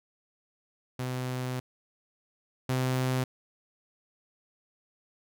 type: tone pair in turn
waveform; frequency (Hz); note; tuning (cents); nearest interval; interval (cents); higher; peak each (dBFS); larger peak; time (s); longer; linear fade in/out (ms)
sawtooth; 127.2 / 128.83; C3 / C3; -48 / -26; unison; 22; second; -27 / -22; second; 0.99-1.6 / 2.69-3.24; first; 5
effects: none